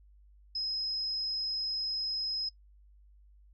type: tone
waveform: sine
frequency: 5110 Hz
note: D#8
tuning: 45 cents sharp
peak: -31 dBFS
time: 0.55-2.49 s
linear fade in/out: 5 ms
effects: noise-tail reverb RT60 0.1 s tail -17 dB re dry + added 50 Hz sine -56 dBFS peak until 3.53 s